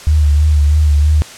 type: tone with vibrato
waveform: sine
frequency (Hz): 74.8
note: D2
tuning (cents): +32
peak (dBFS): -7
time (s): 0.07-1.22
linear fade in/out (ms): 0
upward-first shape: sine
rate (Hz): 3.1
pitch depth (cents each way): 47
effects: white hiss -33 dBFS RMS until 1.37 s + low-pass 8000 Hz 12 dB/octave